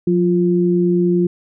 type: tone pair together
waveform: sine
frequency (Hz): 178.78 / 349.2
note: F3 / F4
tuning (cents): +41 / 0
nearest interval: octave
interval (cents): 1159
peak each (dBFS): -15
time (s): 0.07-1.27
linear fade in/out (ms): 5
effects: none